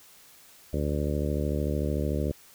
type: harmonic tone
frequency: 73.42 Hz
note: D2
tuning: in tune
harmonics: 1 / 2 / 3 / 4 / 5 / 6 / 7 / 8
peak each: -29 / -32 / -34 / -35 / -36 / -37 / -37 / -38 dBFS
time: 0.73-2.32 s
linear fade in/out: 5 ms
effects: white hiss -54 dBFS RMS until 2.54 s